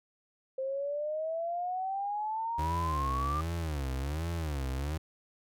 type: exponential sweep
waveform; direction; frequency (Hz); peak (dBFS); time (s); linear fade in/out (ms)
sine; up; 523.3 to 1200; -31; 0.58-3.41; 5
type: tone with vibrato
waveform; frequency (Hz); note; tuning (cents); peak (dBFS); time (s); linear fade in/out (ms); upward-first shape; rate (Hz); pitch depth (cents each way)
35% pulse; 74.5; D2; +25; -30; 2.58-4.98; 10; sine; 1.3; 230
effects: none